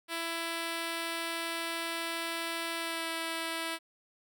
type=tone with pitch glide; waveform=5% pulse; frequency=332.6 to 328.8 Hz; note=E4 to E4; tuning=+16 to -4 cents; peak=-22 dBFS; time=0.08-3.79 s; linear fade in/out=50 ms; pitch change=-20 cents; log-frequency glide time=2.77-3.1 s; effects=none